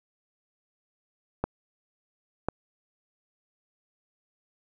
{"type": "clicks", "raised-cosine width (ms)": 1, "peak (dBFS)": -12, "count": 2, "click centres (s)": [1.44, 2.486], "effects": []}